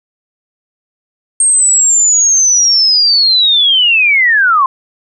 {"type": "linear sweep", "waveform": "sine", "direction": "down", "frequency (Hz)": [8550, 1026], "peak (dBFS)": -6, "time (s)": [1.4, 4.66], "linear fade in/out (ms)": 2, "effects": []}